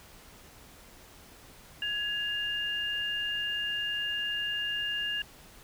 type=tone pair together; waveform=sine; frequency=1671 / 2812 Hz; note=G#6 / F7; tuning=+10 / +11 cents; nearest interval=major sixth; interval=901 cents; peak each=-34 / -31 dBFS; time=1.82-5.22 s; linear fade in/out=2 ms; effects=pink hiss -53 dBFS RMS until 5.63 s